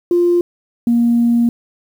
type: tone pair in turn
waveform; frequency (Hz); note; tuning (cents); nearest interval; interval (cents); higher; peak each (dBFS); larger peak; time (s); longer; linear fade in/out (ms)
sine; 349.2 / 235.9; F4 / A#3; 0 / +21; perfect fifth; 679; first; -9; neither; 0.11-0.41 / 0.87-1.49; second; 2
effects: tanh soft clip ceiling -5 dBFS + 7-bit